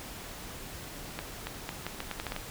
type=accelerating click train; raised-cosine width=0.3 ms; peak=-18 dBFS; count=10; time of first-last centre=1.19-2.364 s; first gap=280 ms; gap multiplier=0.79; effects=pink hiss -43 dBFS RMS until 2.5 s